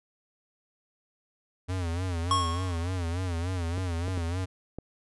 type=tone with vibrato; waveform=square; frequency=88 Hz; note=F2; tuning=14 cents sharp; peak=-29 dBFS; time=1.68-4.46 s; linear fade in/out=20 ms; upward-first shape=sine; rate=3.4 Hz; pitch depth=110 cents each way
type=tone with exponential decay; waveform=square; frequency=1093 Hz; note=C#6; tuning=25 cents flat; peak=-21 dBFS; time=2.31-2.96 s; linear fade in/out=1 ms; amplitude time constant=140 ms
type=clicks; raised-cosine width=2 ms; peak=-23 dBFS; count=4; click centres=3.779 / 4.081 / 4.176 / 4.786 s
effects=resampled to 24000 Hz